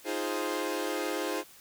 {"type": "chord", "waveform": "sawtooth", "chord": "F minor seventh", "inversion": "third", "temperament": "equal", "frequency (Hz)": [311.1, 349.2, 415.3, 523.3], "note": ["Eb4", "F4", "Ab4", "C5"], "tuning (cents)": [0, 0, 0, 0], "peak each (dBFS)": -32, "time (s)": [0.04, 1.44], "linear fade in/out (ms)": 50, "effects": ["white hiss -54 dBFS RMS until 1.6 s"]}